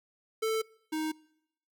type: tone pair in turn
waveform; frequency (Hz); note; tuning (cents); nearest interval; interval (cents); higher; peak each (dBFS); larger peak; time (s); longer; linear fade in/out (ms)
square; 442.1 / 312.6; A4 / D#4; +8 / +8; tritone; 600; first; -28 / -31; first; 0.42-0.62 / 0.92-1.12; neither; 10
effects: noise-tail reverb RT60 0.8 s tail -24 dB re dry